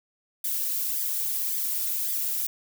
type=noise with flanger; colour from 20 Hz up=violet; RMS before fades=-28 dBFS; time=0.44-2.47 s; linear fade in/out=5 ms; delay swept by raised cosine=0.71 to 3.31 ms; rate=1.8 Hz; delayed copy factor=-0.95; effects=none